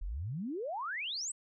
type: exponential sweep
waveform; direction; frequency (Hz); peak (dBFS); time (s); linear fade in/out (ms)
sine; up; 36.71 to 8420; -35; 0.01-1.32; 10
effects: none